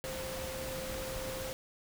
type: tone in noise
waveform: sine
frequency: 523.3 Hz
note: C5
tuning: in tune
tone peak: -40 dBFS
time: 0.04-1.53 s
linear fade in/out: 0 ms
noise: pink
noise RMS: -41 dBFS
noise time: 0.04-1.53 s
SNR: -2 dB
effects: none